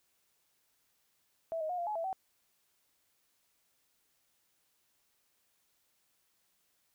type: tone with pitch steps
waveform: sine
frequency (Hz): 657 / 626 / 719 / 692 / 847 / 663 / 762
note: E5 / D#5 / F#5 / F5 / G#5 / E5 / G5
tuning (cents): -6 / +10 / -50 / -16 / +34 / +10 / -49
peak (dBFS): -33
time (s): 1.52-2.129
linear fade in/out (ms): 0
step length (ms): 87
effects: white hiss -75 dBFS RMS until 6.94 s